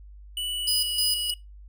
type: tone with pitch glide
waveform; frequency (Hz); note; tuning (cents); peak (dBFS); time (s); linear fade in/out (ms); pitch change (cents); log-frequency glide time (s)
square; 2960 to 2923; F#7 to F#7; 0 to -22; -28; 0.37-1.34; 2; -22; 0.48-1.01
type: tone with tremolo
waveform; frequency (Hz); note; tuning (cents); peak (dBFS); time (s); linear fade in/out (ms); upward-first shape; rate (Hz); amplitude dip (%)
sawtooth; 4978; D#8; 0; -19; 0.67-1.31; 10; square; 3.2; 70
effects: noise-tail reverb RT60 0.2 s tail -22 dB re dry + added 50 Hz sine -43 dBFS peak until 1.68 s